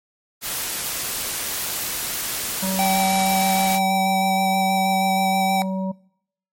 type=noise; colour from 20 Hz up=white; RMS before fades=-26 dBFS; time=0.41-3.8 s; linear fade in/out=50 ms
type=harmonic tone; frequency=189.9 Hz; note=F#3; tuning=45 cents sharp; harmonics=1 / 3 / 5; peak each=-23 / -30 / -33 dBFS; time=2.62-5.92 s; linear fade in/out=10 ms
type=tone with vibrato; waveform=square; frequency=770 Hz; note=G5; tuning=31 cents flat; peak=-19 dBFS; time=2.79-5.62 s; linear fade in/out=0 ms; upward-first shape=square; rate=6.3 Hz; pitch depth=10 cents each way
effects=noise-tail reverb RT60 0.7 s tail -23 dB re dry + MP3 64 kbps